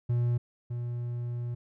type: tone pair in turn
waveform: triangle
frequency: 120.3 / 120.3 Hz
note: B2 / B2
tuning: -45 / -45 cents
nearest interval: unison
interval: 0 cents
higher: neither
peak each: -22 / -29 dBFS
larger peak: first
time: 0.09-0.38 / 0.7-1.55 s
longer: second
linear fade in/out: 10 ms
effects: none